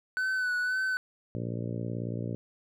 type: tone with vibrato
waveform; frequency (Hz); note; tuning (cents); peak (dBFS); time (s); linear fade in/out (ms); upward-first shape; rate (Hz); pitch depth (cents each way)
triangle; 1500; F#6; +23; -25; 0.17-0.97; 0; sine; 1.9; 34
type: harmonic tone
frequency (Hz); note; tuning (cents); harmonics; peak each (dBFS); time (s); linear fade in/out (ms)
58.27; A#1; 0; 2 / 3 / 4 / 5 / 6 / 7 / 8 / 9 / 10; -34 / -38 / -40 / -42 / -44 / -45 / -46 / -47 / -48; 1.35-2.35; 0
effects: none